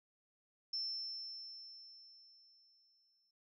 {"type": "tone with exponential decay", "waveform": "sine", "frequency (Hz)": 5340, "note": "E8", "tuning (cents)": 22, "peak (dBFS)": -36, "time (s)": [0.73, 3.31], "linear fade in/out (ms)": 5, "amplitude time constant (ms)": 560, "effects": []}